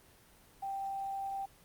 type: tone with quantisation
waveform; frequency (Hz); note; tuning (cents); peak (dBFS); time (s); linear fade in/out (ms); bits
sine; 784; G5; 0; -35; 0.62-1.46; 10; 10
effects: pink hiss -61 dBFS RMS until 1.64 s + Opus 24 kbps